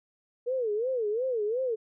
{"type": "tone with vibrato", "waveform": "sine", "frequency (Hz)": 466.2, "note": "A#4", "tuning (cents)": 0, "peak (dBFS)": -26, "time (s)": [0.46, 1.76], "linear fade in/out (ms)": 20, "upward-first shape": "sine", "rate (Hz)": 2.8, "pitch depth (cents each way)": 210, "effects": []}